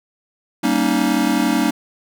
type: chord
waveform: square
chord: Eb dominant seventh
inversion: first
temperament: just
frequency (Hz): 194.45 / 233.3 / 280 / 311.1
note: G3 / Bb3 / Db4 / Eb4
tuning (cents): -14 / +2 / +18 / 0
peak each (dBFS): -24 / -21 / -21 / -21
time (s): 0.63-1.71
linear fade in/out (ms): 10
effects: none